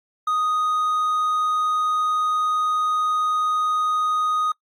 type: tone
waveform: triangle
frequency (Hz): 1244.5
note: D#6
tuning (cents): 0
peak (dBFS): -17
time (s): 0.27-4.52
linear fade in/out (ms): 5
effects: noise-tail reverb RT60 0.1 s tail -24 dB re dry + AAC 64 kbps